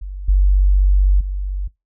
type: tone with level steps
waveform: sine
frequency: 47.83 Hz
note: G1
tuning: 42 cents flat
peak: -25 / -9 / -19 dBFS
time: 0.01-1.68 s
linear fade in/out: 10 ms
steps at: 0.28 / 1.2 s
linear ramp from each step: 10 ms
effects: noise-tail reverb RT60 0.2 s tail -23 dB re dry